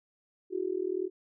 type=tone with amplitude modulation; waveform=sine; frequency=370 Hz; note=F#4; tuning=in tune; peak=-25 dBFS; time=0.5-1.1 s; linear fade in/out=50 ms; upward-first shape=sine; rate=40.6 Hz; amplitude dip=95%; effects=none